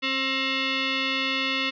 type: tone with frequency modulation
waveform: sine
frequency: 267.9 Hz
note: C4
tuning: 41 cents sharp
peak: -23 dBFS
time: 0.02-1.71 s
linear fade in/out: 20 ms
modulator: 799 Hz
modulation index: 4.4
effects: none